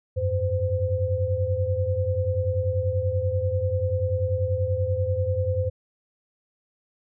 sine tone cluster, 89 / 99.3 / 514 Hz, F2 / G2 / C5, +33 / +23 / -31 cents, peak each -26 dBFS, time 0.16-5.7 s, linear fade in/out 20 ms, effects none

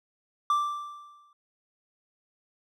triangle tone with exponential decay, 1174.7 Hz, D6, in tune, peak -18 dBFS, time 0.5-1.33 s, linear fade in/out 2 ms, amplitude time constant 180 ms, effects none

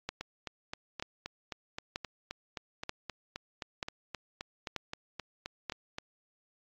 two click trains, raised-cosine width 0.2 ms, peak -17 / -20 dBFS, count 7 / 23, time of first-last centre 0.09-5.697 / 0.21-5.984 s, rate 1.07 / 3.81 Hz, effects low-pass 6000 Hz 12 dB/octave + AAC 64 kbps

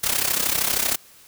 white noise with amplitude modulation, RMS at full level -19 dBFS, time 0.03-0.96 s, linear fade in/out 10 ms, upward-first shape sine, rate 32.8 Hz, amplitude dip 75%, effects white hiss -50 dBFS RMS until 1.27 s

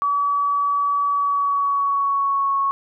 sine tone with pitch glide, 1142 to 1103.1 Hz, D6 to C#6, -49 to -9 cents, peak -17 dBFS, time 0.02-2.71 s, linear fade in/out 0 ms, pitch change -60 cents, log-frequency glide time 1.08-2.58 s, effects none

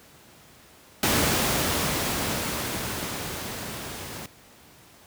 pink noise with level ramp, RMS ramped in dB -21 to -37 dBFS, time 1.03-4.26 s, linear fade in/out 2 ms, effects pink hiss -52 dBFS RMS until 5.06 s + high-pass 80 Hz 12 dB/octave

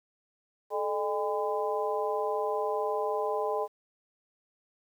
harmonic tone with a mistuned harmonic, 202.8 Hz, G#3, 41 cents flat, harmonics 2 / 3 / 4 / 5, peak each -31 / -33 / -34 / -35 dBFS, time 0.7-3.68 s, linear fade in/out 50 ms, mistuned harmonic 2, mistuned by +110 cents, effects 10-bit

